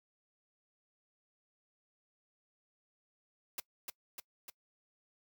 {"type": "noise with echo", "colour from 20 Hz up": "white", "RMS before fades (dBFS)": -39, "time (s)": [3.58, 3.6], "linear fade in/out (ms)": 2, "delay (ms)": 300, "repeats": 3, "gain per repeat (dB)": -3, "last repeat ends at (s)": 4.5, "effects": ["noise-tail reverb RT60 0.1 s tail -23 dB re dry", "high-pass 80 Hz 12 dB/octave"]}